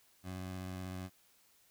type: tone with vibrato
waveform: 20% pulse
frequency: 92.7 Hz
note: F#2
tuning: 4 cents sharp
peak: -36 dBFS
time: 0.23-1.1 s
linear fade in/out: 50 ms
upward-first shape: square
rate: 16 Hz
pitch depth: 16 cents each way
effects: white hiss -68 dBFS RMS until 1.7 s